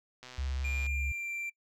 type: click train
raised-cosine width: 0.2 ms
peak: -30 dBFS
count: 81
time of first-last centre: 0.23-0.865 s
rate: 126 Hz
type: tone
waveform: sine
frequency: 69.3 Hz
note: C#2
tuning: in tune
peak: -31 dBFS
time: 0.38-1.12 s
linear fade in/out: 5 ms
type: tone with pitch glide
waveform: triangle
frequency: 2400 to 2357 Hz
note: D7 to D7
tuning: +37 to +6 cents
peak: -33 dBFS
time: 0.64-1.5 s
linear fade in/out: 10 ms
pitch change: -31 cents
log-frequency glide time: 0.85-1.31 s
effects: noise-tail reverb RT60 0.1 s tail -23 dB re dry